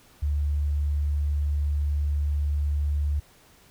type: tone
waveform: sine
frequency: 73 Hz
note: D2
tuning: 10 cents flat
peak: -22 dBFS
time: 0.22-3.2 s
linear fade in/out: 10 ms
effects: pink hiss -56 dBFS RMS until 3.7 s

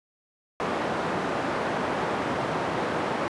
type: band-pass noise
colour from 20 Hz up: white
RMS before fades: -28 dBFS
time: 0.6-3.28 s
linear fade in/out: 0 ms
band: 140 to 1000 Hz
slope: 12 dB/octave
effects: resampled to 24000 Hz

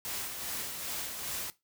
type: noise with tremolo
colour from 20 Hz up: white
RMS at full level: -36 dBFS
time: 0.05-1.5 s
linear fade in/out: 0 ms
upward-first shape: sine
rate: 2.5 Hz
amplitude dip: 40%
effects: noise-tail reverb RT60 0.2 s tail -17 dB re dry

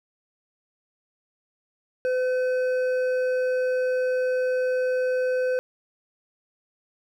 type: tone with hard clipping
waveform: sine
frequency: 508 Hz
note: B4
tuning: 49 cents sharp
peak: -23 dBFS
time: 2.05-5.59 s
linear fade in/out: 0 ms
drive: 7 dB
effects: none

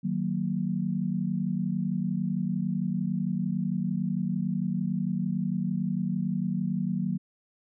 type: chord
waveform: sine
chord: D# minor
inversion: none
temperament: just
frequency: 155.56 / 186.68 / 233.3 Hz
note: D#3 / F#3 / A#3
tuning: 0 / +16 / +2 cents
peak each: -32 / -28 / -32 dBFS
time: 0.03-7.18 s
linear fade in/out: 20 ms
effects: none

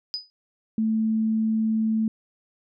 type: tone with exponential decay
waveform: sine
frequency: 4978 Hz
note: D#8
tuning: in tune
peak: -23 dBFS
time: 0.14-0.3 s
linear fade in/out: 0 ms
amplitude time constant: 34 ms
type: tone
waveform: sine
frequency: 220.4 Hz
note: A3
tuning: 3 cents sharp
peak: -20 dBFS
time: 0.78-2.08 s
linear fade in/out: 2 ms
effects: none

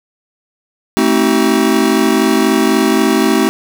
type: chord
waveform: square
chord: A diminished seventh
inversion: none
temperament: just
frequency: 220 / 264 / 316.8 / 380.2 Hz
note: A3 / C4 / Eb4 / Gb4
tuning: 0 / +16 / +31 / +47 cents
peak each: -16 dBFS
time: 0.97-3.49 s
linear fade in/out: 0 ms
effects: none

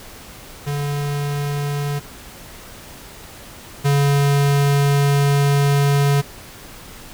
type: tone pair in turn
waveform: square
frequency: 143.9 / 141.67 Hz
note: D3 / C#3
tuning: -35 / +38 cents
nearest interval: unison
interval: 27 cents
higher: first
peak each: -21 / -14 dBFS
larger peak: second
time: 0.66-2 / 3.84-6.22 s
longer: second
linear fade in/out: 20 ms
effects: pink hiss -39 dBFS RMS until 7.13 s

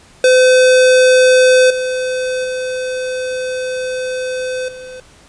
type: tone with level steps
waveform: square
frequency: 510 Hz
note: C5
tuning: 44 cents flat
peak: -7 / -17 / -19 / -30 dBFS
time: 0.24-5 s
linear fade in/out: 2 ms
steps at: 1.7 / 2.44 / 4.68 s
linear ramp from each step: 5 ms
effects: pink hiss -45 dBFS RMS until 5.28 s + resampled to 22050 Hz

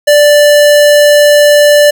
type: tone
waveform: square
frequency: 587.3 Hz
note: D5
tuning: in tune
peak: -3 dBFS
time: 0.07-1.91 s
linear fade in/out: 10 ms
effects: none

